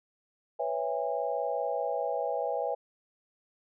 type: chord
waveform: sine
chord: C# minor seventh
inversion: third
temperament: equal with one note detuned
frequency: 493.9 / 554.4 / 659.3 / 814.9 Hz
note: B4 / C#5 / E5 / G#5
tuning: 0 / 0 / 0 / -33 cents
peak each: -34 dBFS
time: 0.59-2.75 s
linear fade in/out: 10 ms
effects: none